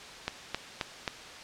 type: click train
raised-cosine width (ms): 0.2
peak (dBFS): -12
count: 4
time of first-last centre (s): 0.28-1.078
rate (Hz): 3.76
effects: white hiss -45 dBFS RMS until 1.43 s + low-pass 5000 Hz 12 dB/octave